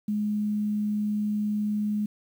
sine tone with quantisation, 209.6 Hz, G#3, 16 cents sharp, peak -24 dBFS, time 0.08-2.06 s, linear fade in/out 5 ms, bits 9, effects none

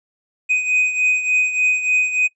triangle beating tone pair, 2500 / 2503.4 Hz, D#7 / D#7, +8 / +10 cents, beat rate 3.4 Hz, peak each -15 / -21 dBFS, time 0.49-2.28 s, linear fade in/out 20 ms, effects noise-tail reverb RT60 0.1 s tail -20 dB re dry + resampled to 22050 Hz

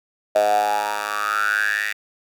10% pulse tone with high-pass filter sweep, 104.3 Hz, G#2, 8 cents sharp, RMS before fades -21 dBFS, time 0.35-1.93 s, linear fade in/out 10 ms, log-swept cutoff 630 to 2000 Hz, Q 10, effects none

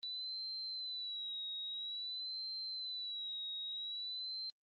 sine tone with vibrato, 3951 Hz, B7, in tune, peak -40 dBFS, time 0.03-4.5 s, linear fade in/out 0 ms, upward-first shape sine, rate 0.5 Hz, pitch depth 74 cents each way, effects Opus 24 kbps

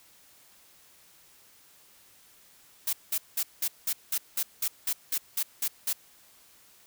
blue noise bursts, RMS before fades -28 dBFS, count 13, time 2.87-5.93 s, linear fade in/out 5 ms, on 60 ms, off 190 ms, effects white hiss -58 dBFS RMS until 6.86 s

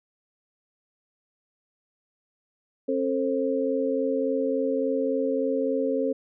sine tone cluster, 268.8 / 447.5 / 531 Hz, C4 / A4 / C5, +47 / +29 / +25 cents, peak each -27 dBFS, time 2.88-6.13 s, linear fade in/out 10 ms, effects none

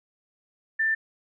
sine tone, 1779 Hz, A6, 19 cents sharp, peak -21 dBFS, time 0.79-0.95 s, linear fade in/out 10 ms, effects none

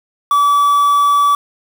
triangle tone with quantisation, 1150 Hz, D6, 37 cents flat, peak -7 dBFS, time 0.31-1.35 s, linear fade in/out 2 ms, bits 5, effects none

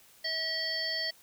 harmonic tone with a mistuned harmonic, 644 Hz, E5, 41 cents flat, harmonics 1 / 3 / 5 / 7 / 8, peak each -41 / -35 / -41 / -33 / -41 dBFS, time 0.24-1.11 s, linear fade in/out 10 ms, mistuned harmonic 8, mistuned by +43 cents, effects white hiss -59 dBFS RMS until 1.22 s

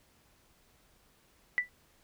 sine tone with exponential decay, 1975.5 Hz, B6, in tune, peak -21 dBFS, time 1.58-1.69 s, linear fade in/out 0 ms, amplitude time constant 23 ms, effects pink hiss -66 dBFS RMS until 2.03 s

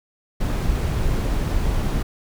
brown noise, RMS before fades -21 dBFS, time 0.4-2.03 s, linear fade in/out 10 ms, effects none

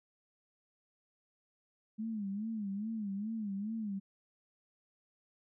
sine tone with vibrato, 210 Hz, G#3, 19 cents sharp, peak -35 dBFS, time 1.98-4 s, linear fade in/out 20 ms, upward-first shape sine, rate 2.4 Hz, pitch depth 130 cents each way, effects none

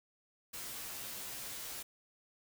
white noise with comb filter, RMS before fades -44 dBFS, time 0.53-1.83 s, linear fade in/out 10 ms, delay 12 ms, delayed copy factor -0.95, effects none

